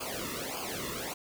pink noise with flanger, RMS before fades -37 dBFS, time 0-1.14 s, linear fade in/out 10 ms, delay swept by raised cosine 0.52 to 1.31 ms, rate 1.7 Hz, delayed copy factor -1, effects none

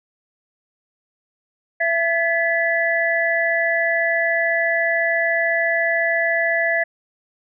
sine tone cluster, 669 / 1716 / 1982 Hz, E5 / A6 / B6, +25 / -44 / +6 cents, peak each -21 dBFS, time 1.8-6.84 s, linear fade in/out 10 ms, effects none

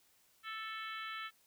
harmonic tone with a mistuned harmonic, 440 Hz, A4, in tune, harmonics 3 / 4 / 5 / 6 / 7 / 8 / 9, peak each -44 / -47 / -49 / -52 / -51 / -54 / -55 dBFS, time 0.43-1.31 s, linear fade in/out 50 ms, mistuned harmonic 8, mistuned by -69 cents, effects white hiss -70 dBFS RMS until 1.46 s

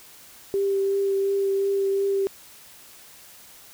sine tone with vibrato, 393.5 Hz, G4, 7 cents sharp, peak -20 dBFS, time 0.54-2.27 s, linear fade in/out 0 ms, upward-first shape triangle, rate 2.8 Hz, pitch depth 15 cents each way, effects white hiss -48 dBFS RMS until 3.73 s

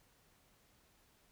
silence, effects pink hiss -70 dBFS RMS until 1.31 s

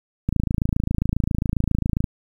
click train, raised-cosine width 5 ms, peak -8 dBFS, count 49, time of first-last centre 0.29-2.042 s, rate 27.4 Hz, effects 8-bit

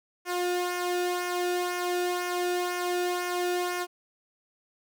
sawtooth tone with flanger, 356.3 Hz, F4, 35 cents sharp, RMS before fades -29 dBFS, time 0.25-3.87 s, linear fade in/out 50 ms, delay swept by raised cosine 0.24 to 0.98 ms, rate 2 Hz, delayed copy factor -0.55, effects none

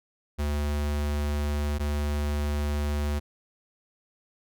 square tone pair in turn, 73.42 / 73.42 Hz, D2 / D2, 0 / 0 cents, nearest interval unison, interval 0 cents, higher neither, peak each -26 / -26 dBFS, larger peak neither, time 0.38-1.79 / 1.79-3.2 s, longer neither, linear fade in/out 20 ms, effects none

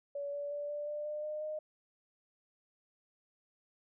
sine tone with pitch steps, 569 / 575.3 / 581.6 / 588 / 594.5 / 601.1 / 607.7 / 614.4 Hz, C#5 / D5 / D5 / D5 / D5 / D5 / D#5 / D#5, +45 / -36 / -17 / +2 / +21 / +40 / -41 / -22 cents, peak -36 dBFS, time 0.15-1.59 s, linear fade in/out 5 ms, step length 180 ms, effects none

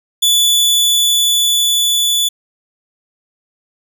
sawtooth tone with level ramp, 3462 Hz, A7, 29 cents flat, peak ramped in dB -6 to -9 dBFS, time 0.22-2.29 s, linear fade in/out 10 ms, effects none

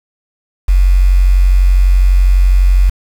sine tone with quantisation, 46 Hz, F#1, 9 cents flat, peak -5 dBFS, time 0.68-2.9 s, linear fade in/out 10 ms, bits 5, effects none

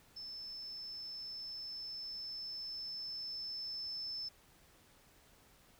sine tone with level ramp, 5270 Hz, E8, 1 cent flat, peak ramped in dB -44 to -39 dBFS, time 0.16-4.29 s, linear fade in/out 10 ms, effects pink hiss -65 dBFS RMS until 5.79 s

